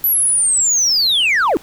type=linear sweep; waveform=sine; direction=down; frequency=12000 to 261.6 Hz; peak=-9 dBFS; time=0.04-1.57 s; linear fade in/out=0 ms; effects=tanh soft clip ceiling -11 dBFS + pink hiss -43 dBFS RMS until 1.62 s